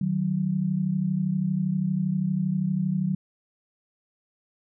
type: tone pair together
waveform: sine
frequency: 154.84 / 187.4 Hz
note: D#3 / F#3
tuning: -8 / +22 cents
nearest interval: minor third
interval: 330 cents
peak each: -27 / -24 dBFS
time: 0.01-3.15 s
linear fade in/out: 5 ms
effects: none